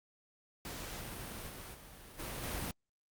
pink noise with level steps, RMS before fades -44 / -47 / -53 / -42 / -39 dBFS, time 0.65-2.71 s, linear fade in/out 2 ms, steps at 1.48 / 1.73 / 2.18 / 2.42 s, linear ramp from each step 20 ms, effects Opus 48 kbps

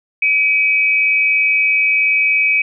sine tone pair together, 2300 / 2521 Hz, D7 / D#7, -37 / +22 cents, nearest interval major second, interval 159 cents, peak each -14 dBFS, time 0.22-2.62 s, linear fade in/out 5 ms, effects none

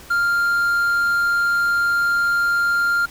triangle tone with quantisation, 1396.9 Hz, F6, in tune, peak -14 dBFS, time 0.1-3.06 s, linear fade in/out 10 ms, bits 7, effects pink hiss -42 dBFS RMS until 3.1 s

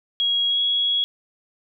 sine tone with pitch glide, 3300 to 3333 Hz, G#7 to G#7, -12 to +5 cents, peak -18 dBFS, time 0.2-1.04 s, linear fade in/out 0 ms, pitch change +17 cents, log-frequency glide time 0.49-0.6 s, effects none

